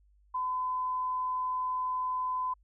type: tone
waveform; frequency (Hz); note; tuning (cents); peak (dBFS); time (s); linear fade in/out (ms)
sine; 1014; B5; +45; -29; 0.34-2.54; 10
effects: added 50 Hz sine -61 dBFS peak until 2.63 s